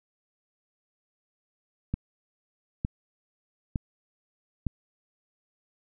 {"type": "click train", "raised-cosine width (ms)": 5, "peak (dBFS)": -15, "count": 4, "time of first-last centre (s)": [1.94, 4.667], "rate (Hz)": 1.1, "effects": []}